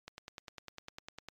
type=click train; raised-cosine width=0.2 ms; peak=-27 dBFS; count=13; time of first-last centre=0.08-1.286 s; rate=9.95 Hz; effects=MP3 96 kbps